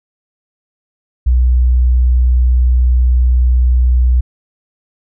sine tone, 61.9 Hz, B1, 5 cents sharp, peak -7 dBFS, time 1.26-4.21 s, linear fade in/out 10 ms, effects none

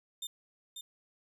sawtooth tone with echo, 3600 Hz, A7, 39 cents sharp, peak -34 dBFS, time 0.22-0.27 s, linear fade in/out 5 ms, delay 540 ms, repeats 1, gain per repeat -5 dB, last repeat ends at 0.81 s, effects none

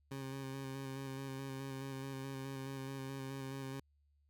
20% pulse tone with vibrato, 134.9 Hz, C#3, 47 cents flat, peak -37 dBFS, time 0.11-3.8 s, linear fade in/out 5 ms, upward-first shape square, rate 4.7 Hz, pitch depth 18 cents each way, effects added 72 Hz sine -70 dBFS peak until 4.29 s

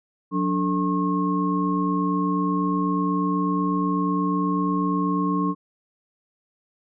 sine tone cluster, 182 / 290.2 / 444 / 1081 Hz, F#3 / D4 / A4 / C#6, -28 / -21 / +16 / -44 cents, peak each -24 / -24 / -33 / -26 dBFS, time 0.31-5.55 s, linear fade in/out 50 ms, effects none

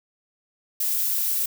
violet noise, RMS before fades -24 dBFS, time 0.8-1.46 s, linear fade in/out 5 ms, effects none

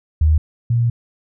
sine tone pair in turn, 77.5 / 118.1 Hz, D#2 / A#2, -6 / +23 cents, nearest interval perfect fifth, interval 729 cents, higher second, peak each -10 / -13 dBFS, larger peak first, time 0.21-0.38 / 0.7-0.9 s, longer second, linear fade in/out 5 ms, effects none

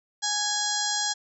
harmonic tone with a mistuned harmonic, 830.6 Hz, G#5, in tune, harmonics 1 / 2 / 4 / 5 / 6 / 7 / 8 / 9, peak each -33 / -33 / -33 / -33 / -33 / -33 / -33 / -33 dBFS, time 0.22-1.14 s, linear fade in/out 20 ms, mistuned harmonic 7, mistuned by -41 cents, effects none

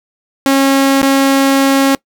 sawtooth tone with dropouts, 272.6 Hz, C#4, 29 cents flat, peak -4 dBFS, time 0.46-1.95 s, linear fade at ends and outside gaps 0 ms, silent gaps 1.016-1.029 s, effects noise-tail reverb RT60 0.1 s tail -23 dB re dry

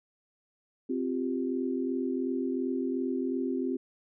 sine chord, C suspended fourth, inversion none, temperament equal, 261.6 / 349.2 / 392 Hz, C4 / F4 / G4, 0 / 0 / 0 cents, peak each -30 / -34 / -35 dBFS, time 0.89-3.77 s, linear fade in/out 10 ms, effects none

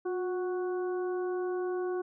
harmonic tone with a mistuned harmonic, 370 Hz, F#4, in tune, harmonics 1 / 2 / 3 / 4, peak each -30 / -42 / -45 / -47 dBFS, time 0.05-2.02 s, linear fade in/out 10 ms, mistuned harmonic 1, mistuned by -42 cents, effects none

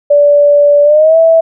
sine tone with pitch glide, 580 to 654.8 Hz, D5 to E5, -22 to -12 cents, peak -3 dBFS, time 0.1-1.41 s, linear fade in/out 10 ms, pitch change +210 cents, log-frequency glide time 0.83-1.17 s, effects none

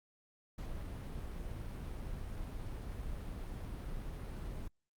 brown noise, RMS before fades -42 dBFS, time 0.58-4.68 s, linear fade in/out 5 ms, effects Opus 48 kbps

